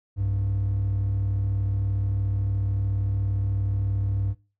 triangle tone pair together, 62.3 / 99.32 Hz, B1 / G2, +16 / +23 cents, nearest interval minor sixth, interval 807 cents, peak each -28 / -20 dBFS, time 0.16-4.35 s, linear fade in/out 50 ms, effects noise-tail reverb RT60 0.3 s tail -20 dB re dry + tanh soft clip ceiling -16 dBFS

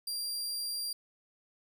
sawtooth tone, 4756 Hz, D8, 21 cents sharp, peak -31 dBFS, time 0.07-0.93 s, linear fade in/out 5 ms, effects none

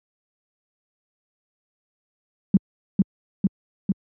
sine tone with echo, 194.1 Hz, G3, 17 cents flat, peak -10 dBFS, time 2.54-2.57 s, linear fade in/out 2 ms, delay 450 ms, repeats 3, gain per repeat -2 dB, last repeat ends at 3.92 s, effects high-pass 80 Hz 12 dB/octave

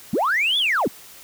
sine linear two-way sweep, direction up then down, 150.6 to 3520 to 150.6 Hz, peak -16 dBFS, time 0.13-0.88 s, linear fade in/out 5 ms, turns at 0.58 s, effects tanh soft clip ceiling -14 dBFS + white hiss -44 dBFS RMS until 1.23 s

